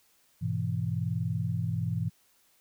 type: chord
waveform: sine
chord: E major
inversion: first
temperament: equal with one note detuned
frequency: 102.4 / 123.47 / 164.81 Hz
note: G#2 / B2 / E3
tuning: -24 / 0 / 0 cents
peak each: -32 dBFS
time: 0.41-2.1 s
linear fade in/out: 20 ms
effects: white hiss -66 dBFS RMS until 2.6 s